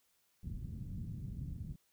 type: low-pass noise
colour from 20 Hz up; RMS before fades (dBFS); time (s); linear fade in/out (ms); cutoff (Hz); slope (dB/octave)
white; -43; 0.43-1.76; 5; 170; 24
effects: white hiss -75 dBFS RMS until 1.92 s